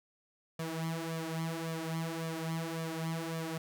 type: tone with flanger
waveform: sawtooth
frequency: 163.1 Hz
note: E3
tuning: 18 cents flat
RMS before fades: -37 dBFS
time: 0.59-3.58 s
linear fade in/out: 5 ms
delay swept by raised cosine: 1.7 to 5.2 ms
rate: 1.8 Hz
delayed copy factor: +0.75
effects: none